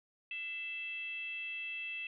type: tone with frequency modulation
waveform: sine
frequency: 2649 Hz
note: E7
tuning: 8 cents sharp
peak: -38 dBFS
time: 0.31-2.07 s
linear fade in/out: 2 ms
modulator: 620 Hz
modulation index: 0.48
effects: none